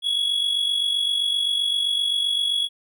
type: tone with amplitude modulation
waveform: triangle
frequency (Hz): 3355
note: G#7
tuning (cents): +17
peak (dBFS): -16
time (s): 0.02-2.69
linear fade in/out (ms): 50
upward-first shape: sine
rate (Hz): 47.7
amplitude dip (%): 55
effects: none